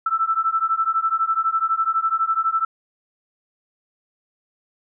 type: beating tone pair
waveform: sine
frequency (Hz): 1318.5 / 1330.5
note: E6 / E6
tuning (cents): 0 / +16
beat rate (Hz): 12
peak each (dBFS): -21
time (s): 0.06-2.65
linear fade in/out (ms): 5
effects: none